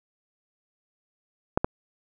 clicks, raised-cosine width 1 ms, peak -6 / -8 dBFS, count 2, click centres 1.575 / 1.645 s, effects none

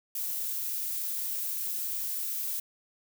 violet noise, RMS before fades -33 dBFS, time 0.15-2.6 s, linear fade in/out 5 ms, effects none

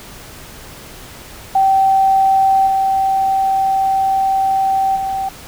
sine tone with level steps, 774 Hz, G5, 22 cents flat, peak -9 / -12 / -17 dBFS, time 1.55-5.29 s, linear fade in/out 5 ms, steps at 2.66 / 4.95 s, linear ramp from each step 20 ms, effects pink hiss -36 dBFS RMS until 5.47 s

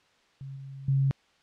sine tone with level steps, 136.2 Hz, C#3, 30 cents flat, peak -37 / -39 / -21 dBFS, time 0.41-1.11 s, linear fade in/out 0 ms, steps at 0.56 / 0.88 s, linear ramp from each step 5 ms, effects white hiss -64 dBFS RMS until 1.42 s + low-pass 4000 Hz 12 dB/octave

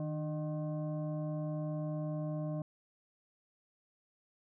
sine tone with frequency modulation, 155.56 Hz, D#3, in tune, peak -34 dBFS, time 0-2.62 s, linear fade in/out 2 ms, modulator 456 Hz, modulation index 0.86, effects none

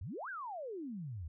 sine exponential two-way sweep, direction up then down, 73.42 to 1650 to 73.42 Hz, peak -40 dBFS, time 0.01-1.28 s, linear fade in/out 5 ms, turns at 0.29 s, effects none

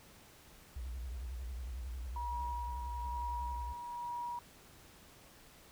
sine tone with vibrato, 61.74 Hz, B1, in tune, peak -39 dBFS, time 0.76-3.73 s, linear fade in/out 5 ms, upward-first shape sine, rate 11 Hz, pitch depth 170 cents each way
sine tone with tremolo, 959 Hz, A#5, 49 cents sharp, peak -37 dBFS, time 2.16-4.39 s, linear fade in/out 2 ms, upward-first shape sine, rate 1.1 Hz, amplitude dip 45%
effects pink hiss -59 dBFS RMS until 5.71 s

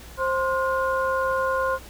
sine tone cluster, 527 / 1050 / 1433 Hz, C5 / C6 / F6, +12 / +6 / +44 cents, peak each -24 / -25 / -28 dBFS, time 0.17-1.79 s, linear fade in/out 50 ms, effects added 60 Hz sine -43 dBFS peak until 1.89 s + pink hiss -45 dBFS RMS until 1.89 s

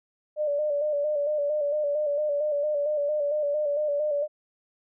sine tone with vibrato, 590 Hz, D5, 8 cents sharp, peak -23 dBFS, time 0.36-4.28 s, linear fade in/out 50 ms, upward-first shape square, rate 4.4 Hz, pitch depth 43 cents each way, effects none

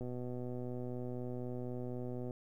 click train, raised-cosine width 2 ms, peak -30 dBFS, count 286, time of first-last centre 0.01-2.308 s, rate 124 Hz, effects 12-bit

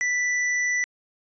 sine tone with hard clipping, 1975.5 Hz, B6, in tune, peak -23 dBFS, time 0.01-0.84 s, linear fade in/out 0 ms, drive 14 dB, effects resampled to 16000 Hz

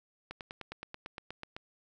slowing click train, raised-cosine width 0.3 ms, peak -25 dBFS, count 12, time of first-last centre 0.31-1.565 s, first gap 98 ms, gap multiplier 1.03, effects none

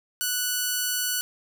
5% pulse tone, 1480 Hz, F#6, in tune, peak -13 dBFS, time 0.21-1.21 s, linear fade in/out 0 ms, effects none

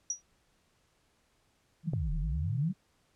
sine tone with exponential decay, 5800 Hz, F#8, 35 cents flat, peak -26 dBFS, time 0.1-0.22 s, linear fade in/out 2 ms, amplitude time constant 24 ms
sine tone with vibrato, 152.2 Hz, D#3, 38 cents flat, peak -35 dBFS, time 1.83-2.74 s, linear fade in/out 50 ms, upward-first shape sine, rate 10 Hz, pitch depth 120 cents each way
sine exponential two-way sweep, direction down then up, 204.9 to 36.71 to 200.4 Hz, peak -30 dBFS, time 1.86-2.73 s, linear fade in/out 20 ms, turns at 2.14 s
click, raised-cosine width 2 ms, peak -25 dBFS, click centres 1.935 s
effects pink hiss -71 dBFS RMS until 3.15 s + low-pass 10000 Hz 12 dB/octave

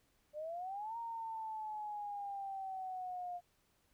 sine exponential two-way sweep, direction up then down, 587.3 to 932.3 to 704 Hz, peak -40 dBFS, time 0.33-3.41 s, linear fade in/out 50 ms, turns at 0.97 s, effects pink hiss -75 dBFS RMS until 3.93 s

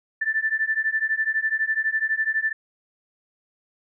sine beating tone pair, 1760 / 1772 Hz, A6 / A6, 0 / +12 cents, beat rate 12 Hz, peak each -24 dBFS, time 0.21-2.53 s, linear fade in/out 10 ms, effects none

